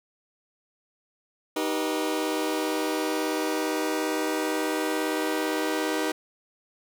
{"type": "chord", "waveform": "sawtooth", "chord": "Eb augmented", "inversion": "none", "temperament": "just", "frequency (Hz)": [311.1, 388.9, 486.1], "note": ["Eb4", "G4", "B4"], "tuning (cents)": [0, -14, -28], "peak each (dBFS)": [-24, -27, -27], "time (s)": [1.56, 6.12], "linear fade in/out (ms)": 5, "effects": []}